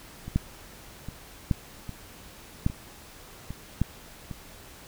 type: two click trains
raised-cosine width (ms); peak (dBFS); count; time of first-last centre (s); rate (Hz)
5; -23 / -10; 6 / 4; 0.28-4.312 / 0.36-3.816; 1.24 / 0.868
effects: pink hiss -48 dBFS RMS until 4.87 s